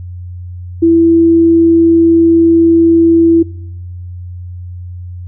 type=tone; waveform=sine; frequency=332 Hz; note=E4; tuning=12 cents sharp; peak=-4 dBFS; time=0.82-3.43 s; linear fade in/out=10 ms; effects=noise-tail reverb RT60 1.0 s tail -24 dB re dry + added 89 Hz sine -23 dBFS peak until 5.27 s